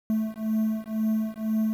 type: beating tone pair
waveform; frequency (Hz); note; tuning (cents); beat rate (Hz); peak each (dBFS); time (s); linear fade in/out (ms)
triangle; 217.9 / 219.9; A3 / A3; -17 / -1; 2; -25; 0.1-1.73; 0
effects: 8-bit